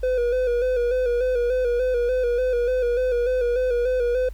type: tone with vibrato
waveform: triangle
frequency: 493.9 Hz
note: B4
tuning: in tune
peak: -17 dBFS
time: 0.03-4.29 s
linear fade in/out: 5 ms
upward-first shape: square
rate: 3.4 Hz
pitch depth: 48 cents each way
effects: added 50 Hz sine -32 dBFS peak until 4.33 s + pink hiss -56 dBFS RMS until 4.33 s